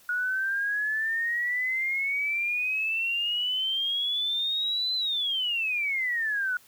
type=exponential two-way sweep; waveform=sine; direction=up then down; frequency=1449 to 4075 to 1449 Hz; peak=-25 dBFS; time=0.09-6.57 s; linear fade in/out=2 ms; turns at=4.95 s; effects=white hiss -57 dBFS RMS until 6.67 s